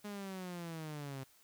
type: linear sweep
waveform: sawtooth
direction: down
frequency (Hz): 208.7 to 130.81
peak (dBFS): -38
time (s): 0.04-1.24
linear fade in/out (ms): 10
effects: white hiss -66 dBFS RMS until 1.43 s